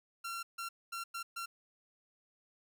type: tone bursts at uneven times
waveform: sawtooth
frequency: 1366 Hz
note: F6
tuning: 39 cents flat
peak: -35 dBFS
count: 5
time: 0.24-0.43 / 0.58-0.69 / 0.92-1.04 / 1.14-1.23 / 1.36-1.46 s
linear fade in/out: 10 ms
effects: 12-bit